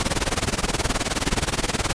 pink noise with tremolo, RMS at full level -20 dBFS, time 0-1.93 s, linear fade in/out 0 ms, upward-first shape sine, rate 19 Hz, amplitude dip 90%, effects resampled to 22050 Hz

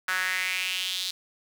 sawtooth tone with high-pass filter sweep, 185 Hz, F#3, in tune, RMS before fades -29 dBFS, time 0.08-1.11 s, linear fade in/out 5 ms, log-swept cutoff 1500 to 4000 Hz, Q 3.9, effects none

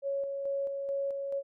sine tone with tremolo, 554.4 Hz, C#5, in tune, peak -29 dBFS, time 0.02-1.43 s, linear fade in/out 50 ms, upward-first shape square, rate 2.3 Hz, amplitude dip 35%, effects none

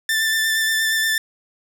sawtooth tone with vibrato, 1773 Hz, A6, 13 cents sharp, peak -14 dBFS, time 0.09-1.18 s, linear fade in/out 2 ms, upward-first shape sine, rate 8.5 Hz, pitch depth 17 cents each way, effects none

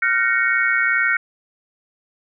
sine chord, Gb major seventh, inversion third, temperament equal with one note detuned, 1396.9 / 1519 / 1864.7 / 2217 Hz, F6 / Gb6 / Bb6 / Db7, 0 / +45 / 0 / 0 cents, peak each -21 dBFS, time 0.02-1.17 s, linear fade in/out 5 ms, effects none

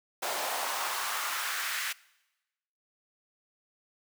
pink noise with high-pass filter sweep, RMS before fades -33 dBFS, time 0.22-1.93 s, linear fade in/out 10 ms, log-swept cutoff 630 to 1800 Hz, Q 2.1, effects noise-tail reverb RT60 1.0 s tail -22 dB re dry

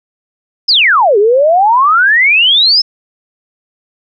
sine exponential two-way sweep, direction down then up, 5330 to 392 to 5310 Hz, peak -5 dBFS, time 0.68-2.82 s, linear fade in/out 10 ms, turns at 1.18 s, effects none

